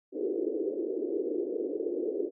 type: band-pass noise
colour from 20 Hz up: pink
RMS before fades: -32 dBFS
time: 0.12-2.31 s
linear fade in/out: 50 ms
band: 320 to 460 Hz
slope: 48 dB/octave
effects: none